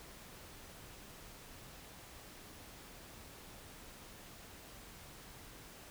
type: silence
effects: pink hiss -54 dBFS RMS until 5.9 s